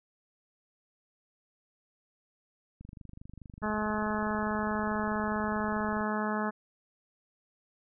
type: click train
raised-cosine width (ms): 5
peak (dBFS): -34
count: 80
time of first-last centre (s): 2.81-6.008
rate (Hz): 24.7
type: harmonic tone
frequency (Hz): 213.1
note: G#3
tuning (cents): +45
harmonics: 1 / 2 / 3 / 4 / 5 / 6 / 7 / 8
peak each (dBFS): -32 / -38 / -38 / -37 / -38 / -39 / -41 / -40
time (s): 3.62-6.51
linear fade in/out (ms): 20
effects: none